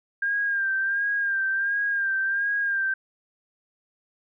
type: tone with vibrato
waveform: sine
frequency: 1601 Hz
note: G6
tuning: 36 cents sharp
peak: -22 dBFS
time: 0.22-2.94 s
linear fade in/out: 5 ms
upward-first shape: sine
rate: 1.4 Hz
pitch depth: 45 cents each way
effects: none

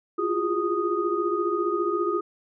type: tone cluster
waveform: sine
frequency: 342.6 / 357.3 / 409.1 / 1241 Hz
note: F4 / F4 / G#4 / D#6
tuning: -33 / +40 / -26 / -5 cents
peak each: -28 dBFS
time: 0.18-2.21 s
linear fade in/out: 10 ms
effects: none

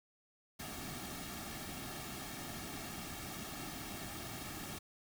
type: noise with comb filter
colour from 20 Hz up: pink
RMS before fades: -45 dBFS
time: 0.59-4.79 s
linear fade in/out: 10 ms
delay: 2 ms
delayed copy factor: -0.65
effects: none

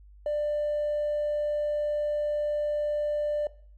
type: tone with hard clipping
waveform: sine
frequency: 593 Hz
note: D5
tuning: 17 cents sharp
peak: -26 dBFS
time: 0.26-3.47 s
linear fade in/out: 2 ms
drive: 1 dB
effects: noise-tail reverb RT60 0.5 s tail -18 dB re dry + added 50 Hz sine -49 dBFS peak until 3.77 s

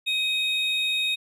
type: tone pair together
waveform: triangle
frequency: 2527 / 3727 Hz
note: D#7 / A#7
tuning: +26 / -1 cents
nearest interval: perfect fifth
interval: 673 cents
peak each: -25 / -23 dBFS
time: 0.06-1.16 s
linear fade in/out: 20 ms
effects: none

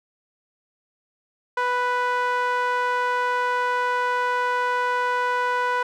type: tone with band-pass filter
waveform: sawtooth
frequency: 494.1 Hz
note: B4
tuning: 1 cent sharp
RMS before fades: -23 dBFS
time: 1.57-5.83 s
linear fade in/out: 5 ms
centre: 1200 Hz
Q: 2.5
effects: none

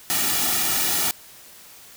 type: noise with comb filter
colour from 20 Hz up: white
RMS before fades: -22 dBFS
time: 0.1-1.11 s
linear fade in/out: 0 ms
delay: 1.9 ms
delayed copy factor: -0.7
effects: white hiss -46 dBFS RMS until 1.96 s

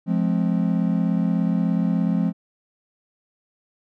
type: chord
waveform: triangle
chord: F minor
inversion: none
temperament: equal with one note detuned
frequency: 174.61 / 211.4 / 261.6 Hz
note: F3 / Ab3 / C4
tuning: 0 / +31 / 0 cents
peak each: -19 / -21 / -24 dBFS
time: 0.06-2.33 s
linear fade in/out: 50 ms
effects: none

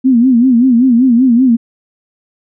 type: tone with vibrato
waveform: sine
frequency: 246.9 Hz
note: B3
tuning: in tune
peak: -5 dBFS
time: 0.04-1.57 s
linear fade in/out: 20 ms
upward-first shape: sine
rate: 5.2 Hz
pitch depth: 130 cents each way
effects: none

